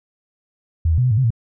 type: tone with pitch steps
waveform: sine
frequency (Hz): 82.1 / 79.9 / 124.7 / 126.9 / 105.8 / 132 / 114.5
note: E2 / D#2 / B2 / B2 / G#2 / C3 / A#2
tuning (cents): -6 / +47 / +17 / +47 / +33 / +16 / -31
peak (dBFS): -13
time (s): 0.85-1.305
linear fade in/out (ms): 5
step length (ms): 65
effects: none